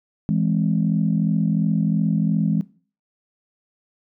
sine chord, E augmented, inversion none, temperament equal, 164.81 / 207.7 / 261.6 Hz, E3 / G#3 / B#3, 0 / 0 / 0 cents, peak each -20 / -20 / -26 dBFS, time 0.29-2.61 s, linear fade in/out 0 ms, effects noise-tail reverb RT60 0.4 s tail -18 dB re dry + tanh soft clip ceiling -8 dBFS

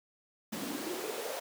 pink noise with high-pass filter sweep, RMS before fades -38 dBFS, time 0.52-1.4 s, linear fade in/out 10 ms, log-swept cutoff 220 to 570 Hz, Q 5, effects none

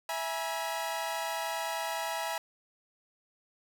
sawtooth chord, E major, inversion none, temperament equal with one note detuned, 659.3 / 830.6 / 964.1 Hz, E5 / G#5 / B5, 0 / 0 / -42 cents, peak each -33 dBFS, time 0.09-2.38 s, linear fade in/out 2 ms, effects 11-bit

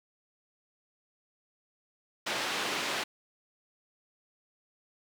white band-pass noise, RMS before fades -33 dBFS, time 2.26-3.04 s, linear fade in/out 10 ms, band 210 to 3400 Hz, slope 12 dB/octave, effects none

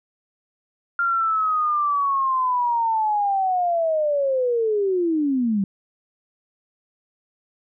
sine linear sweep, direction down, 1396.9 to 188.7 Hz, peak -18 dBFS, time 0.99-5.64 s, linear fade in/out 2 ms, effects none

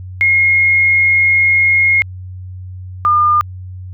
sine tone pair in turn, 2150 / 1207.6 Hz, C7 / D6, +47 / +48 cents, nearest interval minor seventh, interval 999 cents, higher first, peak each -8 dBFS, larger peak neither, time 0.21-2.02 / 3.05-3.41 s, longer first, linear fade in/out 0 ms, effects added 92 Hz sine -26 dBFS peak until 3.93 s

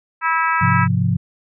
harmonic tone, 325.6 Hz, E4, 21 cents flat, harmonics 3 / 4 / 5 / 6 / 7 / 8, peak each -20 / -19 / -22 / -26 / -28 / -30 dBFS, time 0.21-0.88 s, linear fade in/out 50 ms
sine chord, F minor, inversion first, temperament equal, 103.83 / 130.81 / 174.61 Hz, Ab2 / C3 / F3, 0 / 0 / 0 cents, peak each -19 dBFS, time 0.61-1.17 s, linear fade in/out 10 ms
effects none

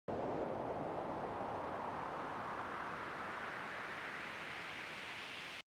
brown noise with band-pass filter sweep, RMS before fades -43 dBFS, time 0.08-5.61 s, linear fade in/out 2 ms, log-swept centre 570 to 2900 Hz, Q 1.8, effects high-pass 100 Hz 12 dB/octave + Opus 48 kbps

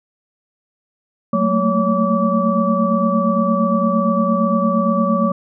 sine tone cluster, 185.7 / 219.1 / 227.8 / 561 / 1154 Hz, F#3 / A3 / A#3 / C#5 / D6, +7 / -7 / -40 / +21 / -31 cents, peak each -20 dBFS, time 1.33-5.32 s, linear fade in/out 5 ms, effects none

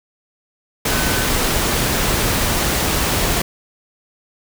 sine tone in noise, 1518 Hz, F#6, 44 cents sharp, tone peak -26 dBFS, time 0.91-1.27 s, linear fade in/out 5 ms, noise pink, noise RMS -18 dBFS, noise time 0.85-3.42 s, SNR -11 dB, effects none

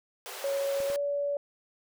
pink high-pass noise, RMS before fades -41 dBFS, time 0.26-0.96 s, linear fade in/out 0 ms, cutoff 380 Hz, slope 96 dB/octave
sine tone with pitch glide, 555 to 571.9 Hz, C#5 to D5, +2 to -46 cents, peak -27 dBFS, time 0.44-1.37 s, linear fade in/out 2 ms, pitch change +52 cents, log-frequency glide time 0.86-0.97 s
clicks, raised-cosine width 2 ms, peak -32 dBFS, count 2, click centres 0.803 / 0.901 s
effects none

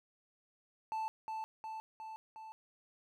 triangle tone with echo, 880 Hz, A5, in tune, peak -33 dBFS, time 0.92-1.08 s, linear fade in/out 0 ms, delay 360 ms, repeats 4, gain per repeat -3 dB, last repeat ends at 2.52 s, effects none

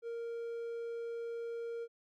triangle tone, 465.5 Hz, A#4, 2 cents flat, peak -36 dBFS, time 0.02-1.88 s, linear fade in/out 50 ms, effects none

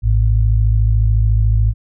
sine tone pair together, 53.79 / 107.7 Hz, A1 / A2, -39 / -37 cents, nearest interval octave, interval 1202 cents, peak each -12 / -14 dBFS, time 0.02-1.74 s, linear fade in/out 50 ms, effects none

